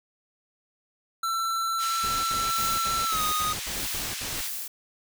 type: tone with pitch glide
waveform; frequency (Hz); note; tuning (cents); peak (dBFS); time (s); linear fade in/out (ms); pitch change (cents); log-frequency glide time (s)
square; 1341 to 1244; E6 to D#6; +29 to -1; -26; 1.23-3.53; 5; -130; 3.06-3.22
type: band-pass noise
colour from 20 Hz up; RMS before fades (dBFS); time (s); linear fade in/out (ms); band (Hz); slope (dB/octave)
white; -35; 1.78-4.51; 50; 1600 to 7400; 12
type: noise bursts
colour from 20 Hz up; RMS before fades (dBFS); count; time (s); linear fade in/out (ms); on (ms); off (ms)
pink; -37; 9; 2.03-4.416; 10; 210; 62
type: noise with tremolo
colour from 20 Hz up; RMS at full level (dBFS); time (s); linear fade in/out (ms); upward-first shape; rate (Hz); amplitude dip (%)
blue; -33; 2.49-4.68; 5; sine; 1.6; 75
effects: none